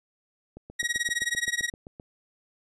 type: click train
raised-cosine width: 2 ms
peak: -29 dBFS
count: 12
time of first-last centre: 0.57-1.999 s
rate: 7.7 Hz
type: tone with tremolo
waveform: sawtooth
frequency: 1900 Hz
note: A#6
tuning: 33 cents sharp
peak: -19 dBFS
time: 0.79-1.7 s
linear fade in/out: 10 ms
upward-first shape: sine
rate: 19 Hz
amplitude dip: 95%
effects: resampled to 24000 Hz